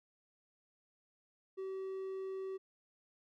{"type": "tone", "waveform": "triangle", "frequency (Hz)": 382.4, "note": "G4", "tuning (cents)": -43, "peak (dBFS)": -37, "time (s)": [1.57, 2.58], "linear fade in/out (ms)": 20, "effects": []}